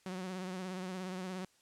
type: tone with vibrato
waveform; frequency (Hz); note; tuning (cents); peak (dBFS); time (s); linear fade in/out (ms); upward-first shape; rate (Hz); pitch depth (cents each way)
sawtooth; 185; F#3; 0; -35; 0.06-1.45; 2; triangle; 17; 55
effects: white hiss -69 dBFS RMS until 1.61 s + low-pass 9000 Hz 12 dB/octave